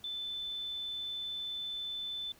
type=tone; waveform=sine; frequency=3520 Hz; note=A7; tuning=in tune; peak=-36 dBFS; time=0.04-2.32 s; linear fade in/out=2 ms; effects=pink hiss -61 dBFS RMS until 2.39 s